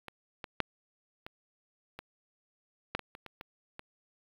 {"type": "clicks", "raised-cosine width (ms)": 0.3, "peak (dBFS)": [-25, -22, -10, -25, -25, -13, -24, -29, -27, -26, -25], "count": 11, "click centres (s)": [0.083, 0.442, 0.603, 1.265, 1.99, 2.95, 2.993, 3.151, 3.263, 3.411, 3.794], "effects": ["low-pass 4000 Hz 12 dB/octave", "8-bit"]}